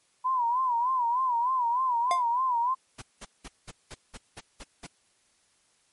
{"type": "tone with vibrato", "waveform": "sine", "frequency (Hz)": 987.8, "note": "B5", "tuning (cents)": 0, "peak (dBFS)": -23, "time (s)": [0.24, 2.75], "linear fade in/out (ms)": 20, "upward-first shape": "sine", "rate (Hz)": 3.3, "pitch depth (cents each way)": 110}
{"type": "tone with exponential decay", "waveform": "square", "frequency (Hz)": 705, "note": "F5", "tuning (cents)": 16, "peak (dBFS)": -22, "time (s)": [2.11, 2.24], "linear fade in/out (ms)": 1, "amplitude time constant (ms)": 27}
{"type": "noise bursts", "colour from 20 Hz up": "pink", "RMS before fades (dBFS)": -41, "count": 9, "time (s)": [2.98, 4.869], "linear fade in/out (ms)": 10, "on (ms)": 41, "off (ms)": 190}
{"effects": ["white hiss -67 dBFS RMS until 5.92 s", "MP3 48 kbps"]}